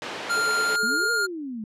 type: band-pass noise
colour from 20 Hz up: pink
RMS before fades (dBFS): -34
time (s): 0.02-0.76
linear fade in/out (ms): 0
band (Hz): 360 to 3800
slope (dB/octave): 12
type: tone with pitch glide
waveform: square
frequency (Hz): 1395 to 1412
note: F6 to F6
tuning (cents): -2 to +19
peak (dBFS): -22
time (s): 0.29-1.27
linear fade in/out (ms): 20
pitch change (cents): +21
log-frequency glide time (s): 0.66-0.78
type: tone with tremolo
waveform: sine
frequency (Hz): 432.2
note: A4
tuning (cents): -31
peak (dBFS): -30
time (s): 0.36-1.07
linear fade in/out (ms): 10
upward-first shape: sine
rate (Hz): 9.1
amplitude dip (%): 80
type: exponential two-way sweep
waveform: sine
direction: up then down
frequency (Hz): 207.7 to 480.1 to 207.7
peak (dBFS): -30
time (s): 0.83-1.64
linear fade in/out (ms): 2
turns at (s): 1.11
effects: low-pass 11000 Hz 12 dB/octave